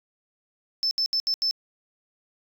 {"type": "tone bursts at uneven times", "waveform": "sine", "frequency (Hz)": 5274, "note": "E8", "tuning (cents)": 0, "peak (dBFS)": -20, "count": 5, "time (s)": [[0.83, 0.91], [0.98, 1.06], [1.13, 1.2], [1.27, 1.34], [1.42, 1.51]], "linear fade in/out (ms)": 0, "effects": ["tanh soft clip ceiling -18 dBFS"]}